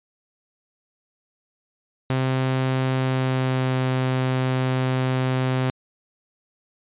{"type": "tone with pitch glide", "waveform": "sawtooth", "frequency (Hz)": [130.81, 129.46], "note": ["C3", "C3"], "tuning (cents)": [0, -18], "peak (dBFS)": -16, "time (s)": [2.1, 5.7], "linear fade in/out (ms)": 0, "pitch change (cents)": -18, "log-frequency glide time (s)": [2.95, 3.81], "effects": ["resampled to 8000 Hz"]}